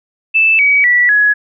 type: tone with pitch steps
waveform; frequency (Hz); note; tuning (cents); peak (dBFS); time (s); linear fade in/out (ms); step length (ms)
sine; 2637 / 2269 / 1952.8 / 1680.5; E7 / C#7 / B6 / G#6; 0 / +40 / -20 / +20; -7; 0.34-1.34; 20; 250
effects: none